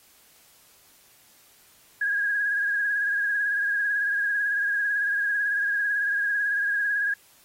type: tone with vibrato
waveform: sine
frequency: 1645 Hz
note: G#6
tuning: 17 cents flat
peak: -22 dBFS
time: 2.01-7.14 s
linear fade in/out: 5 ms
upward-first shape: triangle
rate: 18 Hz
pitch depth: 52 cents each way
effects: white hiss -57 dBFS RMS until 7.44 s + AAC 48 kbps